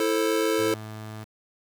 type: chord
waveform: square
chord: A minor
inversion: second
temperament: just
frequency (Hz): 330 / 440 / 528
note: E4 / A4 / C5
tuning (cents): +2 / 0 / +16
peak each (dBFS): -27 / -25 / -30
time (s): 0-0.74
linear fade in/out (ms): 2
type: tone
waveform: sawtooth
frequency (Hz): 108.4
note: A2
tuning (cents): -25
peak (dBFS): -32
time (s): 0.58-1.25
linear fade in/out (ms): 20
effects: 8-bit